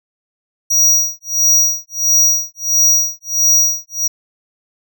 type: tone with tremolo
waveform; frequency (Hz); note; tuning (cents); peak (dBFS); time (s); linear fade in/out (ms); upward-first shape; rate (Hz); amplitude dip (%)
square; 5760; F#8; -47; -8; 0.7-4.08; 10; sine; 1.5; 100
effects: none